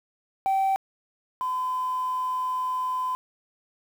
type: tone pair in turn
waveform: sine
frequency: 774 / 1016 Hz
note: G5 / B5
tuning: -22 / +49 cents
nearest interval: perfect fourth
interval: 471 cents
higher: second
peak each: -18 / -24 dBFS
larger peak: first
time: 0.46-0.76 / 1.41-3.15 s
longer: second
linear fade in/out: 0 ms
effects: tanh soft clip ceiling -19 dBFS + 8-bit